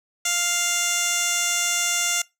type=tone with band-pass filter; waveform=15% pulse; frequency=698.5 Hz; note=F5; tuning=in tune; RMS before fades=-23 dBFS; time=0.25-2.22 s; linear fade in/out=5 ms; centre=6400 Hz; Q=1.3; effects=noise-tail reverb RT60 0.2 s tail -22 dB re dry